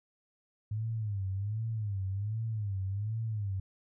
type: tone with vibrato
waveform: sine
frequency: 103.83 Hz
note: G#2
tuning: in tune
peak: -31 dBFS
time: 0.71-3.6 s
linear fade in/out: 5 ms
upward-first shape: sine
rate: 1.3 Hz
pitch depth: 150 cents each way
effects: none